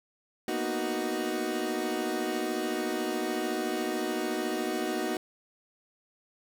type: chord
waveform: 30% pulse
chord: B major seventh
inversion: third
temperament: equal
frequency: 233.1 / 246.9 / 311.1 / 370 Hz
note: A#3 / B3 / D#4 / F#4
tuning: 0 / 0 / 0 / 0 cents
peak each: -35 / -35 / -31 / -30 dBFS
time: 0.48-5.17 s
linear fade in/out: 2 ms
effects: none